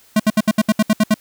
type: tone bursts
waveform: square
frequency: 215.1 Hz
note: A3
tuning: 39 cents flat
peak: -11 dBFS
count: 10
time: 0.16-1.142 s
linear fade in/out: 5 ms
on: 37 ms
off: 68 ms
effects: white hiss -51 dBFS RMS until 1.2 s